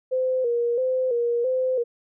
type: tone with vibrato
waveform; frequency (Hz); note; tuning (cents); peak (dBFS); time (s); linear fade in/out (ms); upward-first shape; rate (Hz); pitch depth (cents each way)
sine; 493.9; B4; 0; -20; 0.11-1.84; 20; square; 1.5; 71
effects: none